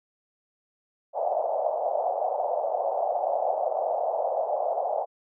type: band-pass noise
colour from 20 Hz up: pink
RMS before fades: -27 dBFS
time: 1.13-5.06 s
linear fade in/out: 50 ms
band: 580 to 760 Hz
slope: 48 dB/octave
effects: none